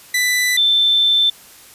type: tone pair in turn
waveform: sawtooth / sine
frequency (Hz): 1989 / 3544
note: B6 / A7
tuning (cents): +12 / +12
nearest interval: minor seventh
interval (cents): 1000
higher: second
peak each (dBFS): -11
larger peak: neither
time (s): 0.14-0.57 / 0.57-1.3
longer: second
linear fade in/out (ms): 5
effects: white hiss -43 dBFS RMS until 1.74 s + resampled to 32000 Hz